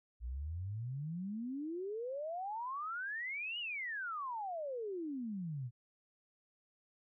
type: exponential two-way sweep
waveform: sine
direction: up then down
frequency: 56.2 to 2960 to 115.1 Hz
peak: -38 dBFS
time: 0.2-5.71 s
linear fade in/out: 50 ms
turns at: 3.59 s
effects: none